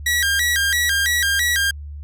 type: tone with vibrato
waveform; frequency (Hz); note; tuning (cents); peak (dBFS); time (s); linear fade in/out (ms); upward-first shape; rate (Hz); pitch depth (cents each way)
sawtooth; 1760; A6; 0; -13; 0.06-1.71; 5; square; 3; 160
effects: added 73 Hz sine -30 dBFS peak until 2.03 s